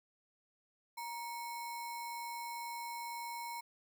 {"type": "tone with sample-and-hold", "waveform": "sine", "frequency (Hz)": 941, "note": "A#5", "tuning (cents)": 16, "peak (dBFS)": -40, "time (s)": [0.97, 3.61], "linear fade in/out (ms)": 10, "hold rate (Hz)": 3150, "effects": []}